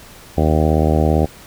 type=harmonic tone; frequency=77.78 Hz; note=D#2; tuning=in tune; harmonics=1 / 2 / 3 / 4 / 5 / 6 / 7 / 8 / 9 / 10; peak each=-16 / -19 / -21 / -22 / -23 / -24 / -24 / -25 / -26 / -26 dBFS; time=0.37-1.26 s; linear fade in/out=10 ms; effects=pink hiss -41 dBFS RMS until 1.46 s